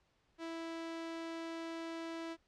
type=tone; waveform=sawtooth; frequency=329.6 Hz; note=E4; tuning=in tune; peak=-37 dBFS; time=0.38-2.37 s; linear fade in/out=50 ms; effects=pink hiss -75 dBFS RMS until 2.47 s + low-pass 5000 Hz 12 dB/octave